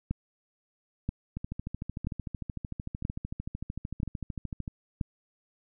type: two click trains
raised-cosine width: 5 ms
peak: -22 / -17 dBFS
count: 45 / 6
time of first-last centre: 1.37-4.678 / 0.11-5.012 s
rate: 13.3 / 1.02 Hz
effects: none